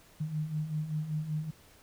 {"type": "beating tone pair", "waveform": "sine", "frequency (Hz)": [150, 155.2], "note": ["D3", "D#3"], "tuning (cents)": [37, -4], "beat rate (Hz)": 5.2, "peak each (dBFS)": [-38, -32], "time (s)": [0.2, 1.51], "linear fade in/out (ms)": 10, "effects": ["pink hiss -59 dBFS RMS until 1.82 s"]}